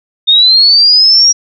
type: linear sweep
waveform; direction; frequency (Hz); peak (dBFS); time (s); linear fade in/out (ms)
sine; up; 3640 to 5700; -3; 0.27-1.33; 20
effects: none